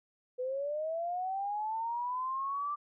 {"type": "linear sweep", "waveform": "sine", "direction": "up", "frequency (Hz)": [493.9, 1181], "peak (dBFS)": -32, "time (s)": [0.38, 2.76], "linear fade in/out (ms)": 20, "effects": []}